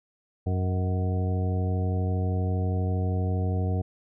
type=harmonic tone with a mistuned harmonic; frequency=92.5 Hz; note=F#2; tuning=in tune; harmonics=1 / 2 / 3 / 4 / 5 / 7 / 8; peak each=-24 / -33 / -37 / -40 / -37 / -41 / -40 dBFS; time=0.46-3.82 s; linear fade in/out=10 ms; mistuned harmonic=7; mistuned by=-37 cents; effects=none